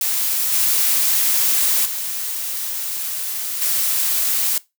blue noise with level steps, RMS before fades -20 / -17 / -25 / -19 dBFS, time 0.01-4.58 s, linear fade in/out 2 ms, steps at 0.52 / 1.85 / 3.61 s, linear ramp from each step 10 ms, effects noise-tail reverb RT60 0.2 s tail -19 dB re dry

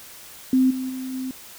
sine tone with level steps, 259.3 Hz, C4, 15 cents flat, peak -14 / -25 / -28 / -26 dBFS, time 0.53-1.31 s, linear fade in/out 2 ms, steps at 0.7 / 0.89 / 1.13 s, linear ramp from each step 10 ms, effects white hiss -43 dBFS RMS until 1.58 s

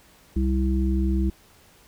harmonic tone, 65.6 Hz, C2, 5 cents sharp, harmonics 1 / 3 / 5, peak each -21 / -26 / -28 dBFS, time 0.36-1.3 s, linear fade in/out 5 ms, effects pink hiss -55 dBFS RMS until 1.87 s

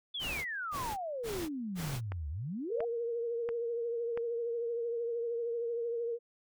sine exponential two-way sweep, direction down then up, 3514 to 69.7 to 749 Hz, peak -35 dBFS, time 0.14-2.85 s, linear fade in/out 10 ms, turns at 2.29 s
pink noise bursts, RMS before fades -41 dBFS, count 4, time 0.19-2.01 s, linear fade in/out 50 ms, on 260 ms, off 260 ms
click train, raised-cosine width 0.5 ms, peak -26 dBFS, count 4, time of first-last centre 2.12-4.175 s, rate 1.46 Hz
sine tone with vibrato, 468.2 Hz, A#4, 8 cents sharp, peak -32 dBFS, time 2.69-6.19 s, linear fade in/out 50 ms, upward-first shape triangle, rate 13 Hz, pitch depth 42 cents each way
effects none

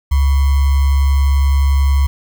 sine tone with sample-and-hold, 69.3 Hz, C#2, in tune, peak -9 dBFS, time 0.11-2.07 s, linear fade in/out 10 ms, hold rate 1050 Hz, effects none

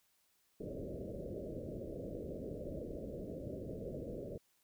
white low-pass noise, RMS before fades -44 dBFS, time 0.6-4.38 s, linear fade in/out 5 ms, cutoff 610 Hz, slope 96 dB/octave, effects white hiss -75 dBFS RMS until 4.63 s

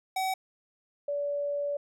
square / sine tone pair in turn, 758 / 575 Hz, F#5 / D5, +42 / -37 cents, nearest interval perfect fourth, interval 479 cents, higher first, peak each -28 dBFS, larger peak neither, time 0.16-0.34 / 1.08-1.77 s, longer second, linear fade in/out 5 ms, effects none

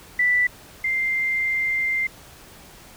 sine tone pair in turn, 1975.5 / 2093 Hz, B6 / C7, 0 / 0 cents, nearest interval minor second, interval 100 cents, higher second, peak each -16 / -20 dBFS, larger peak first, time 0.19-0.47 / 0.84-2.07 s, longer second, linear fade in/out 5 ms, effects pink hiss -46 dBFS RMS until 2.96 s

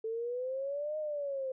sine exponential two-way sweep, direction up then down, 440 to 620 to 518 Hz, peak -33 dBFS, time 0.04-1.52 s, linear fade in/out 5 ms, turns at 0.98 s, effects none

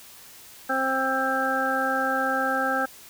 harmonic tone, 264.2 Hz, C4, 17 cents sharp, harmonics 1 / 2 / 3 / 5 / 6, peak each -31 / -29 / -28 / -28 / -27 dBFS, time 0.69-2.86 s, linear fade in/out 10 ms, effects white hiss -47 dBFS RMS until 3.09 s

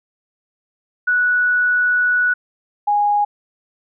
sine tone pair in turn, 1473 / 824.7 Hz, F#6 / G#5, -8 / -12 cents, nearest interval minor seventh, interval 1004 cents, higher first, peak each -13 dBFS, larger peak neither, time 1.07-2.34 / 2.87-3.25 s, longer first, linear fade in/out 10 ms, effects none

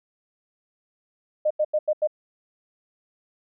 sine tone bursts, 610 Hz, D#5, 34 cents flat, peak -18 dBFS, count 5, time 1.45-2.074 s, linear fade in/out 10 ms, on 56 ms, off 86 ms, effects none

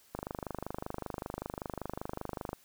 click train, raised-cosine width 1 ms, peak -22 dBFS, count 61, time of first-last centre 0.15-2.531 s, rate 25.2 Hz, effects white hiss -63 dBFS RMS until 2.64 s

